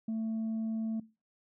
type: tone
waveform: sine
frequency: 222.4 Hz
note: A3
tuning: 19 cents sharp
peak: -29 dBFS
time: 0.08-1 s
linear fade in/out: 5 ms
effects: noise-tail reverb RT60 0.3 s tail -21 dB re dry + tanh soft clip ceiling -30 dBFS